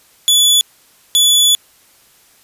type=tone pair in turn; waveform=sawtooth; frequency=3439 / 3439 Hz; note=A7 / A7; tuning=-40 / -40 cents; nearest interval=unison; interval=0 cents; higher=neither; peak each=-5 dBFS; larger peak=neither; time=0.28-0.61 / 1.15-1.55 s; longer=second; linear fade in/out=0 ms; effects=white hiss -50 dBFS RMS until 2.43 s + resampled to 32000 Hz